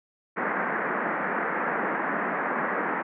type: band-pass noise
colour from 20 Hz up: white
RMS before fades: -28 dBFS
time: 0.36-3.03 s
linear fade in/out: 20 ms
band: 170 to 1900 Hz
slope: 48 dB/octave
effects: none